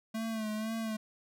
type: tone with vibrato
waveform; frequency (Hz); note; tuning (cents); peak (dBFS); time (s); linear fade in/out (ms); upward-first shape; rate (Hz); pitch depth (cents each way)
square; 219.6; A3; -3; -34; 0.14-0.97; 10; sine; 2; 48
effects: none